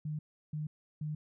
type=tone bursts; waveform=sine; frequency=152.1 Hz; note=D#3; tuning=39 cents flat; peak=-34 dBFS; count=3; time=0.05-1.15 s; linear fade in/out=5 ms; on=140 ms; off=340 ms; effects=none